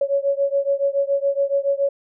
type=beating tone pair; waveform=sine; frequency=554.4 / 561.5 Hz; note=C#5 / C#5; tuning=0 / +22 cents; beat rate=7.1 Hz; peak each=-20 / -21 dBFS; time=0.01-1.89 s; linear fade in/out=5 ms; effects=none